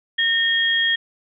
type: tone pair together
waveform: sine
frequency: 1832 / 3264 Hz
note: A#6 / G#7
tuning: -31 / -31 cents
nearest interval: minor seventh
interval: 1000 cents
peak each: -19 dBFS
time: 0.18-0.96 s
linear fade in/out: 10 ms
effects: none